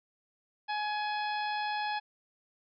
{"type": "harmonic tone", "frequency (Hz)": 841, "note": "G#5", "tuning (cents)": 22, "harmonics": [1, 2, 3, 4, 5, 6], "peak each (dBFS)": [-32, -38, -42, -44, -46, -48], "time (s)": [0.68, 2], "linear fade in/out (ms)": 20, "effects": []}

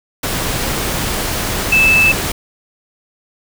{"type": "tone in noise", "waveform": "sine", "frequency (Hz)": 2627, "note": "E7", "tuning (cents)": -7, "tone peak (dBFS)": -8, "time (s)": [1.72, 2.12], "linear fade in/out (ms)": 5, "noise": "pink", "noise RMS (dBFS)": -19, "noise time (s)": [0.23, 2.32], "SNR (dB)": 8, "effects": []}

